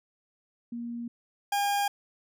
sine / 40% pulse tone pair in turn, 236.2 / 809.3 Hz, A#3 / G#5, +23 / -45 cents, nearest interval octave + major sixth, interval 2132 cents, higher second, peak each -33 / -24 dBFS, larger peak second, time 0.72-1.08 / 1.52-1.88 s, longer neither, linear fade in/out 5 ms, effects none

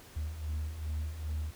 sine beating tone pair, 74.9 / 77.4 Hz, D2 / D#2, +35 / -9 cents, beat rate 2.5 Hz, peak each -38 / -33 dBFS, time 0.16-1.51 s, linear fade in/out 10 ms, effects tanh soft clip ceiling -30 dBFS + pink hiss -54 dBFS RMS until 1.55 s

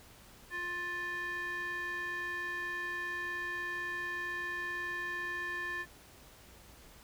square tone with band-pass filter, 352.2 Hz, F4, 15 cents sharp, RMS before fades -38 dBFS, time 0.5-5.86 s, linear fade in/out 50 ms, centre 1700 Hz, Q 4.5, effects added 60 Hz sine -65 dBFS peak until 7.03 s + pink hiss -57 dBFS RMS until 7.03 s

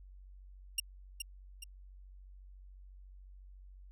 15% pulse tone with echo, 2794 Hz, F7, in tune, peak -22 dBFS, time 0.78-0.8 s, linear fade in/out 5 ms, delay 420 ms, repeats 2, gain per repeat -7 dB, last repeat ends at 1.64 s, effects added 47 Hz sine -51 dBFS peak until 3.91 s

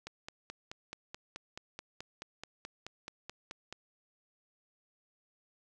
click train, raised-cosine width 0.2 ms, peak -25 dBFS, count 18, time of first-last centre 0.07-3.726 s, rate 4.65 Hz, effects none

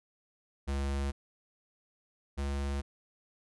square tone pair in turn, 69.3 / 69.86 Hz, C#2 / C#2, 0 / +14 cents, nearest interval unison, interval 14 cents, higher second, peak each -31 / -32 dBFS, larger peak first, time 0.67-1.12 / 2.37-2.82 s, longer neither, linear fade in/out 20 ms, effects resampled to 24000 Hz

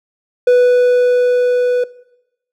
triangle tone with level ramp, 493.9 Hz, B4, in tune, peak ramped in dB -4 to -9 dBFS, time 0.47-1.84 s, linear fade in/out 5 ms, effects noise-tail reverb RT60 0.9 s tail -20 dB re dry

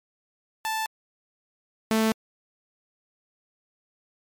sawtooth tone pair in turn, 880 / 220.9 Hz, A5 / A3, 0 / +7 cents, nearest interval 2 octaves, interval 2393 cents, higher first, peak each -22 / -16 dBFS, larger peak second, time 0.65-0.86 / 1.91-2.12 s, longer neither, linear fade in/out 0 ms, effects MP3 96 kbps

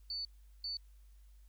sine tone bursts at uneven times, 4499 Hz, C#8, 25 cents sharp, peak -37 dBFS, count 2, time 0.1-0.25 / 0.64-0.77 s, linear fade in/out 2 ms, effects added 50 Hz sine -56 dBFS peak until 1.48 s + white hiss -75 dBFS RMS until 1.48 s

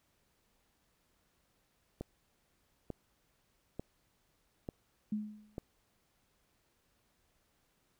click train, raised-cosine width 2 ms, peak -26 dBFS, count 5, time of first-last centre 2.01-5.581 s, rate 1.12 Hz
sine tone with exponential decay, 211.7 Hz, G#3, 33 cents sharp, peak -30 dBFS, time 5.12-5.58 s, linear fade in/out 5 ms, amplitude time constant 100 ms
effects pink hiss -75 dBFS RMS until 7.99 s

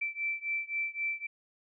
sine beating tone pair, 2331 / 2334.8 Hz, D7 / D7, -14 / -11 cents, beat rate 3.8 Hz, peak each -34 / -35 dBFS, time 0.01-1.27 s, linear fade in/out 10 ms, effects none

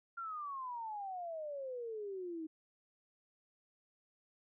sine exponential sweep, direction down, 1396.9 to 311.1 Hz, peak -40 dBFS, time 0.17-2.47 s, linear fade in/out 10 ms, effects none

